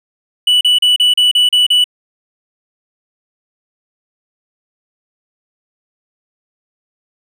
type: tone bursts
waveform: triangle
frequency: 2960 Hz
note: F#7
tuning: in tune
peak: -6 dBFS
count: 8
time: 0.47-1.842 s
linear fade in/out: 5 ms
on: 140 ms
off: 36 ms
effects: none